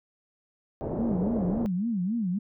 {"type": "low-pass noise", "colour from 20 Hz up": "white", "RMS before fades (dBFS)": -32, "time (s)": [0.81, 1.66], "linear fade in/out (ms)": 0, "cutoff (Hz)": 600, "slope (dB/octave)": 24}
{"type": "tone with vibrato", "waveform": "sine", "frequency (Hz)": 204.7, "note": "G#3", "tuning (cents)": -25, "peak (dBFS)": -25, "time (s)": [0.98, 2.39], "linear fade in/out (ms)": 10, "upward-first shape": "sine", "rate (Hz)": 3.6, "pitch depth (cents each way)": 260}
{"effects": []}